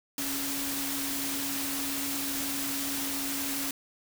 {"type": "tone in noise", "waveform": "sine", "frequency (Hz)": 277.2, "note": "C#4", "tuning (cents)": 0, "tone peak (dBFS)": -36, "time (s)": [0.18, 3.71], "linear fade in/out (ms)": 2, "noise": "white", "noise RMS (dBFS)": -33, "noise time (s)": [0.18, 3.71], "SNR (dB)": -6, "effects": []}